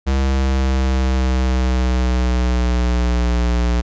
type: tone with pitch glide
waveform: square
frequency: 67 to 59.69 Hz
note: C2 to A#1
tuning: +42 to +42 cents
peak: -15 dBFS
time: 0.06-3.82 s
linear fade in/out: 20 ms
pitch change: -200 cents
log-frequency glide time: 0.18-3.31 s
effects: resampled to 16000 Hz